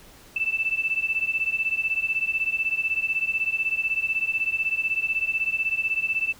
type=beating tone pair; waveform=sine; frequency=2637 / 2653 Hz; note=E7 / E7; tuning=0 / +10 cents; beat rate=16 Hz; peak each=-26 / -25 dBFS; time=0.36-6.33 s; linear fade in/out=5 ms; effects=pink hiss -50 dBFS RMS until 6.39 s

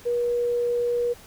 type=tone; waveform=sine; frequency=480.5 Hz; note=B4; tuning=48 cents flat; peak=-21 dBFS; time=0.05-1.14 s; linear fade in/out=20 ms; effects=pink hiss -48 dBFS RMS until 1.26 s

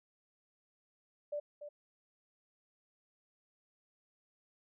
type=tone with echo; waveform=sine; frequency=587.3 Hz; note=D5; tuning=in tune; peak=-35 dBFS; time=1.32-1.4 s; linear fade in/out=10 ms; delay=290 ms; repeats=1; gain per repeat=-9 dB; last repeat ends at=1.69 s; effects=none

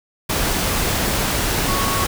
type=tone in noise; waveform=sine; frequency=1108.7 Hz; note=C#6; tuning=in tune; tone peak=-23 dBFS; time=1.68-2.05 s; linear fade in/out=10 ms; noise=pink; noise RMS=-20 dBFS; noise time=0.29-2.07 s; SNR=-6 dB; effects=none

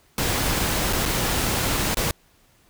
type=noise with dropouts; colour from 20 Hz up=pink; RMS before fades=-23 dBFS; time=0.18-2.11 s; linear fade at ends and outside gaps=1 ms; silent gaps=0.928-0.932 / 1.054-1.059 / 1.945-1.97 s; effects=pink hiss -59 dBFS RMS until 2.69 s

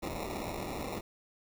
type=noise with sample-and-hold; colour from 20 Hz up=blue; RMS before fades=-38 dBFS; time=0.02-1.01 s; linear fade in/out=10 ms; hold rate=1575 Hz; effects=none

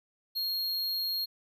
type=tone; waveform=square; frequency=4261 Hz; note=C8; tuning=31 cents sharp; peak=-30 dBFS; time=0.35-1.26 s; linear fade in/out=20 ms; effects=none

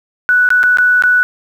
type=tone with dropouts; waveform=sine; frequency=1480 Hz; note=F#6; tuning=in tune; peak=-7 dBFS; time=0.29-1.23 s; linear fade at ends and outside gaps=0 ms; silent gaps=0.49-0.504 / 0.631-0.637 / 0.772-0.785 / 1.023-1.037 s; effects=7-bit

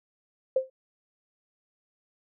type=tone with exponential decay; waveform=sine; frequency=523.3 Hz; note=C5; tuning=in tune; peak=-17 dBFS; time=0.56-0.7 s; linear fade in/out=5 ms; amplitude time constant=29 ms; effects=none

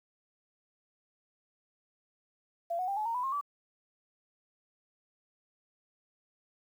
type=tone with pitch steps; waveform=sine; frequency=682 / 735.2 / 792.5 / 854.3 / 920.9 / 992.8 / 1070.2 / 1153.6 Hz; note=F5 / F#5 / G5 / G#5 / A#5 / B5 / C6 / D6; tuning=-41 / -11 / +19 / +49 / -21 / +9 / +39 / -31 cents; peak=-30 dBFS; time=2.7-3.412 s; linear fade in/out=10 ms; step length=89 ms; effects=10-bit

